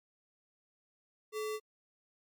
sine tone with sample-and-hold, 430 Hz, A4, 40 cents flat, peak -34 dBFS, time 1.32-1.6 s, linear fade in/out 50 ms, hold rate 1575 Hz, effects MP3 96 kbps

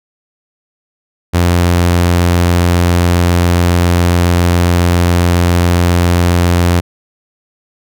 sawtooth tone, 87.3 Hz, F2, in tune, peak -4 dBFS, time 1.33-6.81 s, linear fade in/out 20 ms, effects none

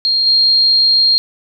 sine tone with level steps, 4222 Hz, C8, 15 cents sharp, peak -11 / -8 dBFS, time 0.05-1.18 s, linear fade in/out 0 ms, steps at 0.26 s, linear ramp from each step 10 ms, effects none

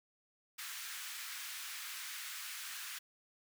pink high-pass noise, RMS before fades -45 dBFS, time 0.58-2.99 s, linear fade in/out 10 ms, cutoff 1400 Hz, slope 24 dB/octave, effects none

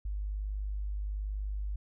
sine tone, 50.6 Hz, G#1, 44 cents flat, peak -32 dBFS, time 0.05-1.76 s, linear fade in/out 5 ms, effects none

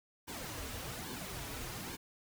pink noise with flanger, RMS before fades -43 dBFS, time 0.27-1.97 s, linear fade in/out 20 ms, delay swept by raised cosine 1.5 to 5.8 ms, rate 1.2 Hz, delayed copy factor -0.7, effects none

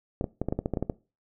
clicks, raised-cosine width 2 ms, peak -14 dBFS, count 11, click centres 0.211 / 0.242 / 0.416 / 0.486 / 0.525 / 0.59 / 0.659 / 0.737 / 0.772 / 0.826 / 0.898 s, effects noise-tail reverb RT60 0.3 s tail -20 dB re dry

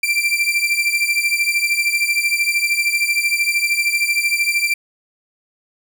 40% pulse beating tone pair, 2349 / 2362 Hz, D7 / D7, 0 / +9 cents, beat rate 13 Hz, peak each -18 dBFS, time 0.03-4.74 s, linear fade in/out 5 ms, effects none

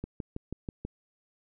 click train, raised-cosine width 3 ms, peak -22 dBFS, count 6, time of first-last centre 0.04-0.85 s, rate 6.17 Hz, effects none

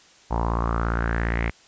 sawtooth tone with low-pass filter sweep, 57.3 Hz, A#1, 29 cents flat, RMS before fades -24 dBFS, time 0.3-1.51 s, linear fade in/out 20 ms, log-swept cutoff 890 to 2200 Hz, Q 5.6, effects white hiss -53 dBFS RMS until 1.67 s + resampled to 16000 Hz

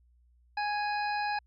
harmonic tone with a mistuned harmonic, 830.6 Hz, G#5, in tune, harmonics 1 / 2 / 3 / 5 / 6, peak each -30 / -36 / -40 / -44 / -46 dBFS, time 0.57-1.39 s, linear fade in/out 5 ms, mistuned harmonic 5, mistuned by -25 cents, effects added 60 Hz sine -61 dBFS peak until 1.46 s

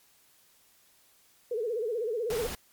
sine tone with vibrato, 455.8 Hz, A#4, 39 cents flat, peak -28 dBFS, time 1.51-2.47 s, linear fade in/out 5 ms, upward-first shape sine, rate 16 Hz, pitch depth 140 cents each way
pink noise, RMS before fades -37 dBFS, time 2.3-2.55 s, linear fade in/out 2 ms
effects white hiss -63 dBFS RMS until 2.72 s + MP3 96 kbps

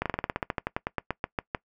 slowing click train, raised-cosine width 0.5 ms, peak -12 dBFS, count 19, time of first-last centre 0.02-1.548 s, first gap 37 ms, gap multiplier 1.09, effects noise-tail reverb RT60 0.1 s tail -22 dB re dry

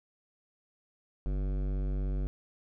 sine tone with hard clipping, 48.28 Hz, G1, 26 cents flat, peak -31 dBFS, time 1.26-2.27 s, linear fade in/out 0 ms, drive 16 dB, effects none

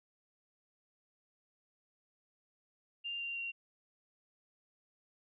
sine tone with pitch steps, 2794 / 2775 / 2756 Hz, F7 / F7 / F7, 0 / -12 / -24 cents, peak -37 dBFS, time 3.04-3.52 s, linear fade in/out 20 ms, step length 160 ms, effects none

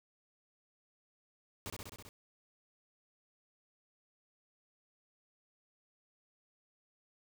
pink noise with echo, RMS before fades -42 dBFS, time 1.66-1.7 s, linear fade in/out 0 ms, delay 65 ms, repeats 6, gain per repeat -2 dB, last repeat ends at 2.09 s, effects none

